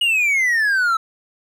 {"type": "exponential sweep", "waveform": "triangle", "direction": "down", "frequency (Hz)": [2906, 1305], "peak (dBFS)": -13, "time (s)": [0.01, 0.97], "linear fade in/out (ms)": 5, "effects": []}